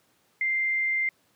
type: tone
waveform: sine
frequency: 2093 Hz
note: C7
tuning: in tune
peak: -23 dBFS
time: 0.41-1.09 s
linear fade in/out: 2 ms
effects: pink hiss -66 dBFS RMS until 1.35 s + high-pass 150 Hz 12 dB/octave